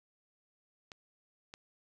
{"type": "clicks", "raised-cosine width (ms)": 0.2, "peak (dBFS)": -29, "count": 2, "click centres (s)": [0.918, 1.539], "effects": []}